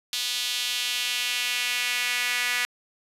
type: tone with high-pass filter sweep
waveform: sawtooth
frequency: 245.1 Hz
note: B3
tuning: 13 cents flat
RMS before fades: -27 dBFS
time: 0.13-2.65 s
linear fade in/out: 0 ms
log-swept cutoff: 3600 to 2000 Hz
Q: 2.2
effects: resampled to 32000 Hz